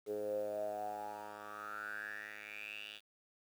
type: tone with band-pass filter sweep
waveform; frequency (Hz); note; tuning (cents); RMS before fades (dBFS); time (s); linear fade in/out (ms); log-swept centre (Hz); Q
10% pulse; 104.6; G#2; +13; -43; 0.06-3.01; 50; 430 to 3200; 9.4
effects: 10-bit